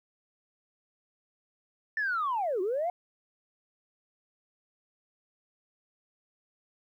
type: linear two-way sweep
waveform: sine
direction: down then up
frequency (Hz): 1793 to 349.2 to 731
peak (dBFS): -26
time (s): 1.97-2.9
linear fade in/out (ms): 2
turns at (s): 2.61
effects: tanh soft clip ceiling -23 dBFS + 11-bit